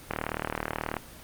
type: click train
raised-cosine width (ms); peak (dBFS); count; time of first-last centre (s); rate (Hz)
0.5; -13; 34; 0.11-0.967; 38.5
effects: pink hiss -47 dBFS RMS until 1.23 s + Opus 24 kbps